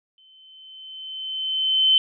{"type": "tone with exponential growth", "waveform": "sine", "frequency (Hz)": 3069, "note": "G7", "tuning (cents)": -37, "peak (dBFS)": -12, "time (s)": [0.18, 1.98], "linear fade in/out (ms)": 1, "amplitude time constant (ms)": 390, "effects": []}